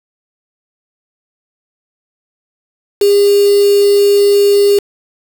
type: tone with quantisation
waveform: sine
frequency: 404.6 Hz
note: G#4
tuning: 45 cents flat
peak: -6 dBFS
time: 3.01-4.79 s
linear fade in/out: 5 ms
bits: 3
effects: none